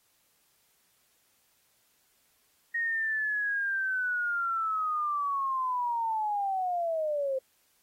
sine linear sweep, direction down, 1872 to 519 Hz, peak -27 dBFS, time 2.74-7.39 s, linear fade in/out 10 ms, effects white hiss -69 dBFS RMS until 7.82 s + AAC 48 kbps

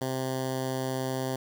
10% pulse tone with notch filter, 130.81 Hz, C3, in tune, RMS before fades -31 dBFS, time 0.01-1.36 s, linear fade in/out 5 ms, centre 2300 Hz, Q 1.5, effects 9-bit

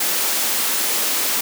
white high-pass noise, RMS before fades -20 dBFS, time 0-1.41 s, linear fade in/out 5 ms, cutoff 200 Hz, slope 24 dB/octave, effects none

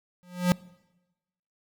square tone with exponential growth, 178.9 Hz, F3, 42 cents sharp, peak -16 dBFS, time 0.23-0.52 s, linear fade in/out 0 ms, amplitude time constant 61 ms, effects noise-tail reverb RT60 1.0 s tail -23 dB re dry

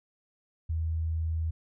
sine tone, 80.8 Hz, E2, 34 cents flat, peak -27 dBFS, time 0.69-1.51 s, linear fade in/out 10 ms, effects none

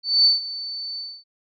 sine tone with ADSR envelope, 4519 Hz, C#8, 33 cents sharp, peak -11 dBFS, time 0.03-1.24 s, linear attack 220 ms, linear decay 150 ms, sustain -17 dB, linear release 260 ms, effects none

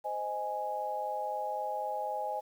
sine chord, Ab major, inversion first, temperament just, 519.1 / 623 / 830.6 Hz, C5 / Eb5 / Ab5, -14 / +2 / 0 cents, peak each -40 / -38 / -34 dBFS, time 0.04-2.41 s, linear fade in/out 20 ms, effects 10-bit

